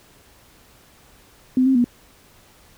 sine tone with pitch steps, 256.3 / 265.1 / 242.3 Hz, C4 / C4 / B3, -36 / +23 / -33 cents, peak -13 dBFS, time 1.57-1.843 s, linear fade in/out 2 ms, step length 91 ms, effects pink hiss -52 dBFS RMS until 2.77 s

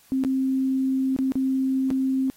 sine tone with dropouts, 264.4 Hz, C4, 18 cents sharp, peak -20 dBFS, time 0.12-2.3 s, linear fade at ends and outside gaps 0 ms, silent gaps 0.238-0.248 / 1.164-1.188 / 1.32-1.355 / 1.904-1.911 s, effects white hiss -56 dBFS RMS until 2.36 s + AAC 48 kbps

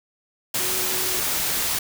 sine tone in noise, 369.5 Hz, F#4, 2 cents flat, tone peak -34 dBFS, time 0.6-1.2 s, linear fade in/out 5 ms, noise white, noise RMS -24 dBFS, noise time 0.54-1.79 s, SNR -13 dB, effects none

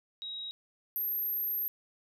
sine tone pair in turn, 3815 / 12832 Hz, A#7 / G9, +39 / +39 cents, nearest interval octave + major sixth, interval 2100 cents, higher second, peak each -37 / -30 dBFS, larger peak second, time 0.22-0.51 / 0.96-1.68 s, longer second, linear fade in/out 0 ms, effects none

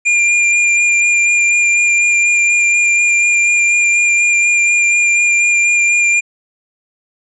square tone with vibrato, 2400 Hz, D7, 37 cents sharp, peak -10 dBFS, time 0.05-6.21 s, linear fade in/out 20 ms, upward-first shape sine, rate 4.1 Hz, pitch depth 13 cents each way, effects resampled to 22050 Hz

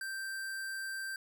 square tone, 1568 Hz, G6, in tune, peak -38 dBFS, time 0.01-1.16 s, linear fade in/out 2 ms, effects none

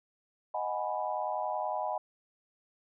sine chord, G# minor seventh, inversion second, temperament equal, 622.3 / 740 / 830.6 / 987.8 Hz, D#5 / F#5 / G#5 / B5, 0 / 0 / 0 / 0 cents, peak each -36 / -36 / -36 / -37 dBFS, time 0.54-1.98 s, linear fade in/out 5 ms, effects none

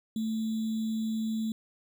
sine tone with sample-and-hold, 221 Hz, A3, 8 cents sharp, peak -28 dBFS, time 0.16-1.52 s, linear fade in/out 2 ms, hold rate 3675 Hz, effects none

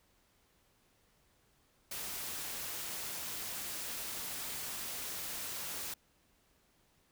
white noise, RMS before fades -41 dBFS, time 1.91-5.94 s, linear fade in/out 5 ms, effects pink hiss -71 dBFS RMS until 7.11 s

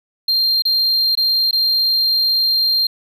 triangle tone with dropouts, 4186 Hz, C8, in tune, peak -12 dBFS, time 0.28-2.87 s, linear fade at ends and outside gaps 5 ms, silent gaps 0.622-0.652 / 1.153-1.173 / 1.511-1.528 s, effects none

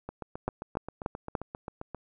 two click trains, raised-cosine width 1 ms, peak -15 / -23 dBFS, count 4 / 15, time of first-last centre 0.48-1.352 / 0.09-1.947 s, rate 3.44 / 7.54 Hz, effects none

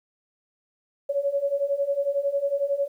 sine beating tone pair, 554.4 / 565.4 Hz, C#5 / C#5, 0 / +34 cents, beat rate 11 Hz, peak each -27 / -24 dBFS, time 1.09-2.88 s, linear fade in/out 10 ms, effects 10-bit

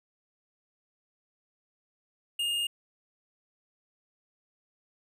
sine tone with hard clipping, 2833 Hz, F7, 24 cents sharp, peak -29 dBFS, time 2.39-2.67 s, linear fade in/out 5 ms, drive 9 dB, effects none

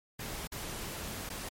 pink noise with dropouts, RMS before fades -40 dBFS, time 0.19-1.49 s, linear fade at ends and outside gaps 5 ms, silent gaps 0.473-0.519 / 1.292-1.3 s, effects MP3 64 kbps

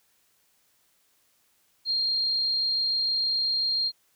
sine tone, 4211 Hz, C8, 10 cents sharp, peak -23 dBFS, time 1.85-3.92 s, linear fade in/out 50 ms, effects white hiss -67 dBFS RMS until 4.15 s

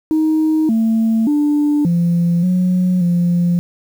sine tone with pitch steps, 313.4 / 224 / 294.7 / 171.8 / 182.1 / 174.2 Hz, D#4 / A3 / D4 / F3 / F#3 / F3, +13 / +31 / +6 / -28 / -27 / -4 cents, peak -10 dBFS, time 0.11-3.59 s, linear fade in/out 0 ms, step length 580 ms, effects tanh soft clip ceiling -9 dBFS + 7-bit

